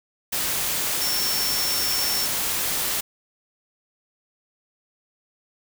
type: tone in noise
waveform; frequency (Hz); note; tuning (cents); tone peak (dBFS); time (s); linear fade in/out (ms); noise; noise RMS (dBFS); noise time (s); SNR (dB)
sine; 5430; F8; -50; -25; 1.01-2.26; 10; white; -25; 0.32-3.01; -3
effects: none